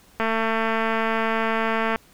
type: click train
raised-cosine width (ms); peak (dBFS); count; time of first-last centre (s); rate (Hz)
0.5; -9; 395; 0.2-1.959; 224
effects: pink hiss -54 dBFS RMS until 2.13 s